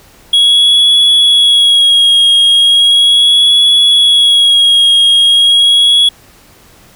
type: tone with vibrato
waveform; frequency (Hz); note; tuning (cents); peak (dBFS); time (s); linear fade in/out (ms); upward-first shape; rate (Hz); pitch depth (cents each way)
triangle; 3322; G#7; 0; -3; 0.33-6.09; 5; sine; 0.37; 29
effects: pink hiss -42 dBFS RMS until 6.95 s